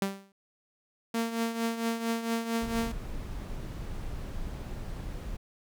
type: tone with exponential decay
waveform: sawtooth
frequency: 196 Hz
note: G3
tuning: in tune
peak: -21 dBFS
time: 0.02-0.32 s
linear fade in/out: 2 ms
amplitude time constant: 64 ms
type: tone with tremolo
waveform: sawtooth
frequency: 229.3 Hz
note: A#3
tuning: 28 cents flat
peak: -22 dBFS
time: 1.14-2.92 s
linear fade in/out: 5 ms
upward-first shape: triangle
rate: 4.4 Hz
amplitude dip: 70%
type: noise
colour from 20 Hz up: brown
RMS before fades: -37 dBFS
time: 2.61-5.37 s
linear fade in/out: 10 ms
effects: none